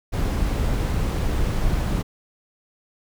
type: noise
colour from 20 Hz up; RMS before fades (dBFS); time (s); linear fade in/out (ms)
brown; -22; 0.12-2.03; 20
effects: none